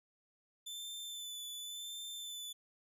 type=tone with vibrato; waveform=sawtooth; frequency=3520 Hz; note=A7; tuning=in tune; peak=-40 dBFS; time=0.66-2.53 s; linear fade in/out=10 ms; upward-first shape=sine; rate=0.91 Hz; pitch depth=24 cents each way; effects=none